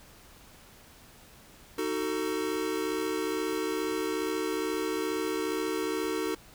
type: chord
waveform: square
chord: D# diminished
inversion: none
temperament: just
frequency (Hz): 311.1 / 373.4 / 448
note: D#4 / F#4 / A4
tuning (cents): 0 / +16 / +31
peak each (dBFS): -34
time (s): 1.78-6.35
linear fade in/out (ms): 5
effects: pink hiss -54 dBFS RMS until 6.54 s